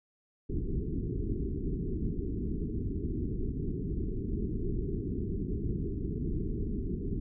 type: low-pass noise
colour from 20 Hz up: pink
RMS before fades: -33 dBFS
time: 0.49-7.2 s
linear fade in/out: 10 ms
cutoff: 420 Hz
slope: 96 dB/octave
effects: none